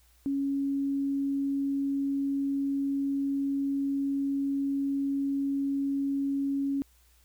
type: tone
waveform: sine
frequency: 277.2 Hz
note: C#4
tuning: in tune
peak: -26 dBFS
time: 0.26-6.82 s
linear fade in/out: 0 ms
effects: added 60 Hz sine -61 dBFS peak until 7.24 s + white hiss -65 dBFS RMS until 7.24 s